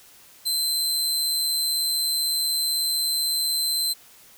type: tone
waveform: sawtooth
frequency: 4089 Hz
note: C8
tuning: 41 cents flat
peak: -19 dBFS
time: 0.45-3.94 s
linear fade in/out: 20 ms
effects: white hiss -51 dBFS RMS until 4.37 s